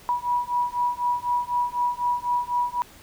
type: beating tone pair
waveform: sine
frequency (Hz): 971 / 975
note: B5 / B5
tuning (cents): -30 / -23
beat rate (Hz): 4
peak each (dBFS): -25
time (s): 0.09-2.82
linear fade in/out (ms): 0
effects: pink hiss -49 dBFS RMS until 3.02 s